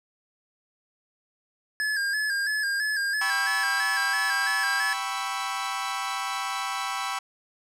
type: tone with vibrato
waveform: square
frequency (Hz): 1662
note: G#6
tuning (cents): +1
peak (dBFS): -25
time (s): 1.8-4.93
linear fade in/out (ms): 0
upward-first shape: square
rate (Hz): 3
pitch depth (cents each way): 54
type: chord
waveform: sawtooth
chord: C# half-diminished seventh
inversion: second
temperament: equal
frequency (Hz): 784 / 987.8 / 1108.7 / 1318.5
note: G5 / B5 / C#6 / E6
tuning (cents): 0 / 0 / 0 / 0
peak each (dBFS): -30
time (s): 3.21-7.19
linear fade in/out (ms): 5
effects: low-pass 10000 Hz 12 dB/octave